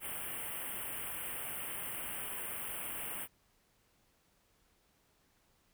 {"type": "band-stop noise", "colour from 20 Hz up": "white", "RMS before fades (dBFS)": -41, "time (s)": [0, 3.28], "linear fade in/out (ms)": 50, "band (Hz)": [3200, 8400], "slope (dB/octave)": 96, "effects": ["pink hiss -72 dBFS RMS until 5.73 s"]}